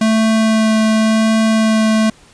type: tone with vibrato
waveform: square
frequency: 220 Hz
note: A3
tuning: in tune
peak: -11 dBFS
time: 0.01-2.1 s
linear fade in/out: 5 ms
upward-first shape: sine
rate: 0.91 Hz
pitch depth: 9 cents each way
effects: pink hiss -46 dBFS RMS until 2.33 s + resampled to 22050 Hz